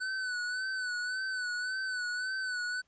square tone with vibrato, 1500 Hz, F#6, 23 cents sharp, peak -33 dBFS, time 0-2.82 s, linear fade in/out 20 ms, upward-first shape sine, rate 1.8 Hz, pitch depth 47 cents each way, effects pink hiss -74 dBFS RMS until 2.87 s + resampled to 16000 Hz

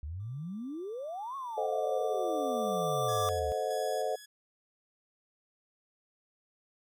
sine exponential two-way sweep, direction up then down, 69.3 to 1120 to 69.3 Hz, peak -36 dBFS, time 0.03-3.52 s, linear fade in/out 0 ms, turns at 1.36 s
square tone with exponential growth, 1174.7 Hz, D6, in tune, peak -31 dBFS, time 0.2-3.29 s, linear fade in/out 0 ms, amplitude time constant 670 ms
sine chord, A diminished seventh, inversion none, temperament equal with one note detuned, 440 / 523.3 / 622.3 / 729.4 Hz, A4 / C5 / Eb5 / Gb5, 0 / 0 / 0 / -25 cents, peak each -35 dBFS, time 1.57-4.16 s, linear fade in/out 10 ms
10% pulse tone with tremolo, 1683 Hz, G#6, 23 cents sharp, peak -34 dBFS, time 3.08-4.26 s, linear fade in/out 10 ms, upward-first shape square, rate 1.6 Hz, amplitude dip 50%
effects none

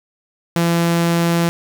sawtooth tone, 169.4 Hz, E3, 48 cents sharp, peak -10 dBFS, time 0.56-1.49 s, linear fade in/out 0 ms, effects 7-bit

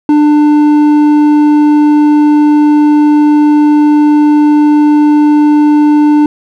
sine tone with hard clipping, 297.7 Hz, D4, 24 cents sharp, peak -5 dBFS, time 0.09-6.26 s, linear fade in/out 2 ms, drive 6 dB, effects none

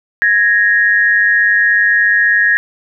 sine tone pair together, 1661.2 / 1864.6 Hz, G#6 / A#6, 0 / 0 cents, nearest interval major second, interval 200 cents, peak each -11 dBFS, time 0.22-2.57 s, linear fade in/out 0 ms, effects none

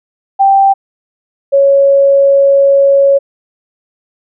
sine tone pair in turn, 784 / 554.4 Hz, G5 / C#5, 0 / 0 cents, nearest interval tritone, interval 600 cents, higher first, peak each -4 dBFS, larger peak neither, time 0.39-0.74 / 1.52-3.19 s, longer second, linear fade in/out 20 ms, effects none

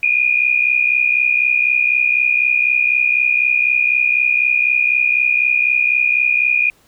sine tone pair together, 2412 / 2476 Hz, D7 / D#7, +46 / -9 cents, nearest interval unison, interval 45 cents, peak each -15 dBFS, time 0.03-6.7 s, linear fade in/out 2 ms, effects pink hiss -54 dBFS RMS until 6.87 s

